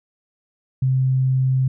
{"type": "tone", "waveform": "sine", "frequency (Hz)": 130.81, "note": "C3", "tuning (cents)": 0, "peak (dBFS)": -15, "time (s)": [0.82, 1.68], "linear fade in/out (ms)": 5, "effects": []}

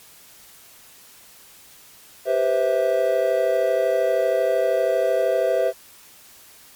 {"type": "chord", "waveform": "triangle", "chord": "C major seventh", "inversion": "second", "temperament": "just", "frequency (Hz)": [392.4, 490.5, 523.3, 654.1], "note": ["G4", "B4", "C5", "E5"], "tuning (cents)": [2, -12, 0, -14], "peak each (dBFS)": [-24, -23, -20, -19], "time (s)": [2.25, 5.73], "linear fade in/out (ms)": 50, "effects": ["white hiss -48 dBFS RMS until 6.75 s", "MP3 96 kbps"]}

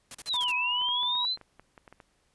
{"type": "noise bursts", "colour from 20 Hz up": "white", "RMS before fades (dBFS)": -41, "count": 6, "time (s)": [0.11, 0.516], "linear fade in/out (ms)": 2, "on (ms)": 36, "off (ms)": 38}
{"type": "linear two-way sweep", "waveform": "sine", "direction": "down then up", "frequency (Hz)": [4219, 2500, 4145], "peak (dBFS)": -26, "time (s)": [0.26, 1.37], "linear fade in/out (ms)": 50, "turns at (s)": 0.54}
{"type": "tone", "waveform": "sine", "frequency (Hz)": 985, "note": "B5", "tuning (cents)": -5, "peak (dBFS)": -32, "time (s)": [0.34, 1.25], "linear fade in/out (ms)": 0}
{"type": "clicks", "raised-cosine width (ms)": 0.5, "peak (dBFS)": -33, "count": 11, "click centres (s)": [0.816, 0.887, 1.032, 1.154, 1.374, 1.413, 1.596, 1.778, 1.878, 1.926, 2.002]}
{"effects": ["pink hiss -70 dBFS RMS until 2.34 s", "resampled to 24000 Hz"]}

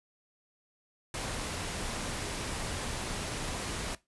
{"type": "noise", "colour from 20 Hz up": "pink", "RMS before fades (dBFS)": -36, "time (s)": [1.14, 3.95], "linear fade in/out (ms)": 2, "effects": ["noise-tail reverb RT60 0.2 s tail -18 dB re dry", "resampled to 24000 Hz"]}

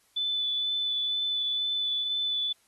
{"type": "tone with vibrato", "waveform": "sine", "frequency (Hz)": 3491, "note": "A7", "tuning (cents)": -14, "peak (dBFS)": -26, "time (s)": [0.16, 2.53], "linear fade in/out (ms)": 10, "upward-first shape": "sine", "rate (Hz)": 2.1, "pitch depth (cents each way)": 12, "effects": ["white hiss -66 dBFS RMS until 2.67 s", "AAC 32 kbps"]}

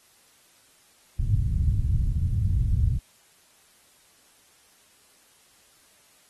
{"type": "low-pass noise", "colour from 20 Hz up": "white", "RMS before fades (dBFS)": -23, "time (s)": [1.19, 2.99], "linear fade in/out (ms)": 10, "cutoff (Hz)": 110, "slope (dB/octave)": 24, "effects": ["white hiss -59 dBFS RMS until 6.29 s", "AAC 32 kbps"]}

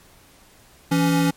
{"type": "tone pair together", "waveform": "square", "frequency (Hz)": [167.1, 281], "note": ["E3", "C#4"], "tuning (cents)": [24, 24], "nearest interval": "major sixth", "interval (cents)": 900, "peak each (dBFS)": -20, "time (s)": [0.91, 1.31], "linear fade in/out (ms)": 10, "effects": ["pink hiss -52 dBFS RMS until 1.36 s", "MP3 64 kbps"]}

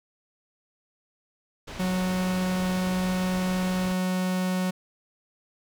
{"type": "low-pass noise", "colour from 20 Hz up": "pink", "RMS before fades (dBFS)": -39, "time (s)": [1.67, 3.93], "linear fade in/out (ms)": 10, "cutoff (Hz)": 5300, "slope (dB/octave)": 12}
{"type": "tone", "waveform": "45% pulse", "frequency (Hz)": 184.2, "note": "F#3", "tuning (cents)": -7, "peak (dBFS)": -24, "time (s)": [1.79, 4.71], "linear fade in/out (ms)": 10}
{"effects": []}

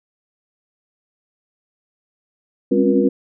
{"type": "tone cluster", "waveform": "sine", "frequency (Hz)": [201.8, 262.5, 273.6, 355.9, 478.7], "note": ["G#3", "C4", "C#4", "F4", "A#4"], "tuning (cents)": [-49, 6, -23, 33, 46], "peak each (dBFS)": -19, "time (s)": [2.71, 3.09], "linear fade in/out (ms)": 10, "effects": []}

